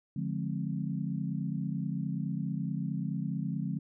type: chord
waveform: sine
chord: D half-diminished seventh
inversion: none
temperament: just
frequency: 146.83 / 176.2 / 211.4 / 264.3 Hz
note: D3 / F3 / Ab3 / C4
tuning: 0 / +16 / +31 / +18 cents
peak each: -35 / -35 / -37 / -40 dBFS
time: 0.16-3.79 s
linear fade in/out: 5 ms
effects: none